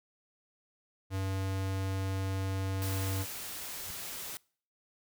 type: tone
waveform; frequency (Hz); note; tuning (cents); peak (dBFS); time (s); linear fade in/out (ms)
square; 96; G2; -36; -32; 1.1-3.26; 50
type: noise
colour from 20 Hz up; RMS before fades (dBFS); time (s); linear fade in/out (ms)
white; -41; 2.82-4.37; 0
type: tone with exponential growth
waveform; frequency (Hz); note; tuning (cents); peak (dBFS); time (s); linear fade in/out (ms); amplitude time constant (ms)
35% pulse; 91; F#2; -28; -39; 3.8-3.91; 0; 23
effects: noise-tail reverb RT60 0.5 s tail -25 dB re dry